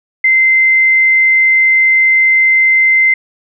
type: tone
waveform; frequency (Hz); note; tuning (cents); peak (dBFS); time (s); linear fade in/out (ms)
sine; 2075; C7; -15; -6; 0.24-3.14; 5
effects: none